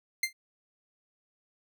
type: tone with exponential decay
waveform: sawtooth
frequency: 2093 Hz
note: C7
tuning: in tune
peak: -19 dBFS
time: 0.23-0.33 s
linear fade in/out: 5 ms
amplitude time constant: 20 ms
effects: none